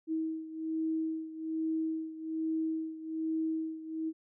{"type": "beating tone pair", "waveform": "sine", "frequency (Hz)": [319.4, 320.6], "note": ["D#4", "E4"], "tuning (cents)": [45, -48], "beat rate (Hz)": 1.2, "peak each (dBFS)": [-33, -37], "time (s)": [0.07, 4.13], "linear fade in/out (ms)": 50, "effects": []}